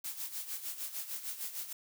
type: noise with tremolo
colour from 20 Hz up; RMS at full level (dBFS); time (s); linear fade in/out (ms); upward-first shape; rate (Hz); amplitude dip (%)
blue; -38; 0.04-1.73; 5; sine; 6.6; 70
effects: none